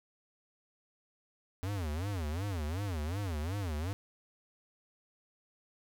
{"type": "tone with vibrato", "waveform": "square", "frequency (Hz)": 87.31, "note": "F2", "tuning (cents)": 0, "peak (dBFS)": -34, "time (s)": [1.63, 3.93], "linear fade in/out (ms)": 0, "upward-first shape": "sine", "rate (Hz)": 2.7, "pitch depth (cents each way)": 290, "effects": []}